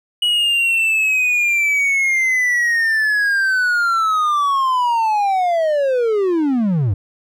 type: linear sweep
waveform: triangle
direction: down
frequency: 2928 to 88.5 Hz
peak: -12 dBFS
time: 0.22-6.94 s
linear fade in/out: 5 ms
effects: none